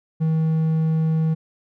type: tone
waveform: triangle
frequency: 159.6 Hz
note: D#3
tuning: 44 cents sharp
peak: -15 dBFS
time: 0.2-1.35 s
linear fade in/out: 20 ms
effects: none